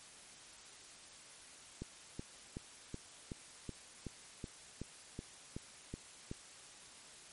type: click train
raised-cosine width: 3 ms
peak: -29 dBFS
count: 13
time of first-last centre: 1.82-6.314 s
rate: 2.67 Hz
effects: white hiss -56 dBFS RMS until 7.32 s + MP3 48 kbps